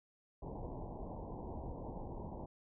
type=low-pass noise; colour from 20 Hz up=pink; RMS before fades=-45 dBFS; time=0.42-2.46 s; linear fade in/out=5 ms; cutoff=990 Hz; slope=96 dB/octave; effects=none